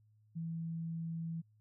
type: tone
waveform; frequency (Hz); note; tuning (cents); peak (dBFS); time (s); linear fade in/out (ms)
sine; 164.81; E3; 0; -37; 0.35-1.42; 20
effects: added 107 Hz sine -65 dBFS peak until 1.6 s